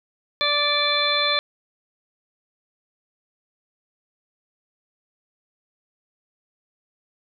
harmonic tone, 585 Hz, D5, 7 cents flat, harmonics 1 / 2 / 3 / 4 / 6 / 7, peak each -27 / -26 / -29 / -26 / -23 / -25 dBFS, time 0.41-1.39 s, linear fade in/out 0 ms, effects none

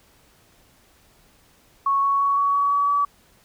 sine tone with pitch steps, 1106 / 1112.4 / 1118.9 / 1125.3 / 1131.9 / 1138.4 / 1145 Hz, C#6 / C#6 / C#6 / C#6 / C#6 / C#6 / D6, -4 / +6 / +16 / +26 / +36 / +46 / -44 cents, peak -17 dBFS, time 1.86-3.05 s, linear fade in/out 5 ms, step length 170 ms, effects pink hiss -57 dBFS RMS until 3.44 s

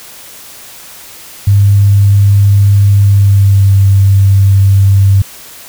sine tone with pitch glide, 100.4 to 98.05 Hz, G2 to G2, +42 to +1 cents, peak -3 dBFS, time 1.47-5.22 s, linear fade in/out 5 ms, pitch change -41 cents, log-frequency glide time 3.01-3.72 s, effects white hiss -32 dBFS RMS until 5.68 s

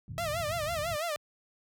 white low-pass noise, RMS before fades -38 dBFS, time 0.08-0.96 s, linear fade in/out 2 ms, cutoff 130 Hz, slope 24 dB/octave
sawtooth tone with vibrato, 640 Hz, D#5, 49 cents sharp, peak -27 dBFS, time 0.18-1.16 s, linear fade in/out 0 ms, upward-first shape sine, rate 6 Hz, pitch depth 140 cents each way
effects high-pass 80 Hz 12 dB/octave

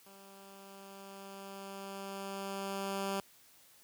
10% pulse tone with level ramp, 196 Hz, G3, in tune, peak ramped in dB -47 to -25 dBFS, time 0.06-3.2 s, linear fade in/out 2 ms, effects white hiss -62 dBFS RMS until 3.83 s + high-pass 60 Hz 12 dB/octave

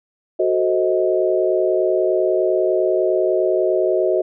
sine chord, F# diminished seventh, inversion none, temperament equal with one note detuned, 370 / 440 / 523.3 / 630.2 Hz, F#4 / A4 / C5 / Eb5, 0 / 0 / 0 / +22 cents, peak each -18 / -24 / -23 / -19 dBFS, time 0.39-4.22 s, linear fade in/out 10 ms, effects none

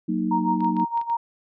sine chord, D# minor, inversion first, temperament equal, 185 / 233.1 / 311.1 Hz, F#3 / A#3 / D#4, 0 / 0 / 0 cents, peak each -26 dBFS, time 0.08-0.85 s, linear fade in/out 10 ms
sine tone with tremolo, 932.3 Hz, A#5, in tune, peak -19 dBFS, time 0.31-1.17 s, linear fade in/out 5 ms, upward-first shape sine, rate 6.4 Hz, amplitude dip 85%
clicks, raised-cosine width 0.3 ms, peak -28 dBFS, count 7, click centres 0.606 / 0.646 / 0.767 / 0.799 / 0.975 / 1.014 / 1.099 s
effects none

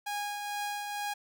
sawtooth tone with tremolo, 822 Hz, G#5, 18 cents flat, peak -28 dBFS, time 0.06-1.14 s, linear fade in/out 10 ms, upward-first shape triangle, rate 2.2 Hz, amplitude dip 40%, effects none

